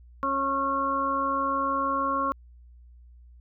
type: harmonic tone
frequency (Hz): 273.4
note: C#4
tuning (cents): -24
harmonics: 1 / 2 / 4 / 5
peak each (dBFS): -33 / -33 / -25 / -33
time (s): 0.23-2.32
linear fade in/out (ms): 0
effects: added 60 Hz sine -48 dBFS peak until 3.4 s

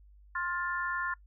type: harmonic tone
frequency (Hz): 352.1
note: F4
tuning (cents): +14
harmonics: 3 / 4 / 5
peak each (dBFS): -35 / -35 / -35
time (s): 0.35-1.14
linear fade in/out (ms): 5
effects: noise-tail reverb RT60 0.1 s tail -23 dB re dry + added 50 Hz sine -54 dBFS peak until 1.26 s

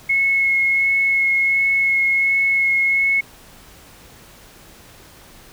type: tone with vibrato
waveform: sine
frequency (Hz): 2179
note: C#7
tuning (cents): -30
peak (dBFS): -14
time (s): 0.09-3.21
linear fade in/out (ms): 10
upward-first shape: sine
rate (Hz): 1.4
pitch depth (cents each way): 11
effects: pink hiss -45 dBFS RMS until 5.52 s

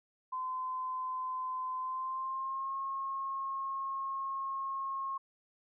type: tone with pitch glide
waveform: sine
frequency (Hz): 1027 to 1081.8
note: C6 to C#6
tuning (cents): -33 to -43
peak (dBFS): -34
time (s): 0.32-5.18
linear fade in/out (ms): 10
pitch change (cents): +90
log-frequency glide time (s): 1.78-2.75
effects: none

